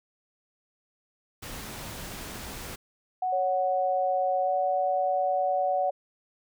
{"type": "noise", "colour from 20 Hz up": "pink", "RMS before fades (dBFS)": -39, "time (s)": [1.42, 2.76], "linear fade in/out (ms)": 10}
{"type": "tone", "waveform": "sine", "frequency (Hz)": 740, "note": "F#5", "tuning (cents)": 0, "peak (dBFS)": -25, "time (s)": [3.22, 5.9], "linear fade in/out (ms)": 5}
{"type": "tone with pitch glide", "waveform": "sine", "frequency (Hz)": [556, 569.7], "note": ["C#5", "C#5"], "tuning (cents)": [5, 47], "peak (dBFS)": -27, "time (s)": [3.32, 5.91], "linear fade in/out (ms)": 10, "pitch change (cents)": 42, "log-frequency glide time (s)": [4.43, 4.49]}
{"effects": []}